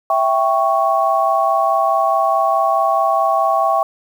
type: chord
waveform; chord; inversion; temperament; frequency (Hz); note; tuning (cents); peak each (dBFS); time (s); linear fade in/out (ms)
sine; C# diminished; first; equal; 659.3 / 784 / 1108.7; E5 / G5 / C#6; 0 / 0 / 0; -17; 0.1-3.83; 2
effects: 7-bit